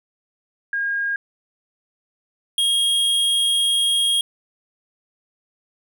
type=tone pair in turn; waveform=sine / square; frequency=1624 / 3261 Hz; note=G#6 / G#7; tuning=-39 / -32 cents; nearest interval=octave; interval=1207 cents; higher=second; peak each=-20 / -17 dBFS; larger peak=second; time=0.73-1.16 / 2.58-4.21 s; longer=second; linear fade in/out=2 ms; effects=none